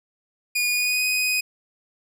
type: tone with pitch glide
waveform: sawtooth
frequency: 2446 to 2499 Hz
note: D#7 to D#7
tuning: -30 to +7 cents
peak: -17 dBFS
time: 0.55-1.41 s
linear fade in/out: 10 ms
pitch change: +37 cents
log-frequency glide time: 0.7-1.04 s
effects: none